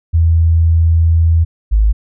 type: tone pair in turn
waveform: sine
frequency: 82.41 / 53 Hz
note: E2 / G#1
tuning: 0 / +36 cents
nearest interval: minor sixth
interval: 764 cents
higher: first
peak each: -7 dBFS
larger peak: neither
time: 0.13-1.45 / 1.71-1.93 s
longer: first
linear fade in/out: 20 ms
effects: none